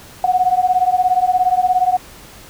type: beating tone pair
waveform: sine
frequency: 726 / 743 Hz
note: F#5 / F#5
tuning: -33 / +7 cents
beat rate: 17 Hz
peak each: -15 dBFS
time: 0.24-1.97 s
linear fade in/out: 2 ms
effects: pink hiss -40 dBFS RMS until 2.49 s